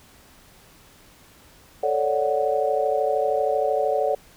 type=chord; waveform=sine; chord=D major seventh; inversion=second; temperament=equal; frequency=440 / 554.4 / 587.3 / 740 Hz; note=A4 / C#5 / D5 / F#5; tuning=0 / 0 / 0 / 0 cents; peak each=-25 dBFS; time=1.83-4.15 s; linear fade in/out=5 ms; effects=pink hiss -52 dBFS RMS until 4.36 s